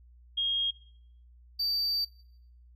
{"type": "tone pair in turn", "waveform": ["sine", "triangle"], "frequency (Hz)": [3253, 4633], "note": ["G#7", "D8"], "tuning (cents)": [-37, -24], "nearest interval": "tritone", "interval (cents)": 613, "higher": "second", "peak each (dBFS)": -26, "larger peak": "neither", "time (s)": [[0.37, 0.71], [1.59, 2.05]], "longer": "second", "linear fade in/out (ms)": 10, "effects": ["noise-tail reverb RT60 0.7 s tail -20 dB re dry", "added 60 Hz sine -53 dBFS peak until 2.75 s"]}